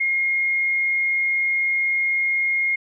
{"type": "tone", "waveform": "sine", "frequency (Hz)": 2142, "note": "C7", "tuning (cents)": 40, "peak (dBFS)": -18, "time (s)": [0, 2.76], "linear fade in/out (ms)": 10, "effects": []}